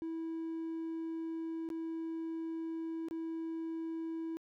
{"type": "tone with dropouts", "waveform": "triangle", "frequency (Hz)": 326.5, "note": "E4", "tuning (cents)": -17, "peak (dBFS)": -34, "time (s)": [0.02, 4.37], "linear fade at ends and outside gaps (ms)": 0, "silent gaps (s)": [[1.689, 1.702], [3.085, 3.11]], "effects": ["tanh soft clip ceiling -30 dBFS"]}